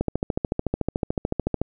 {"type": "click train", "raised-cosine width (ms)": 2, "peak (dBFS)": -9, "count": 23, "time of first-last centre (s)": [0.01, 1.616], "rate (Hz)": 13.7, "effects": []}